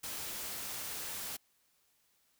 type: noise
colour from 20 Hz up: white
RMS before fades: -41 dBFS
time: 0.03-1.37 s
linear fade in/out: 10 ms
effects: white hiss -73 dBFS RMS until 2.39 s